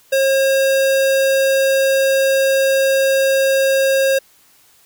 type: tone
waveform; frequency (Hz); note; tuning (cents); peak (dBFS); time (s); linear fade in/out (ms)
square; 539; C#5; -49; -13; 0.12-4.19; 10
effects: white hiss -52 dBFS RMS until 4.85 s